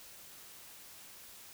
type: silence
effects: white hiss -53 dBFS RMS until 1.53 s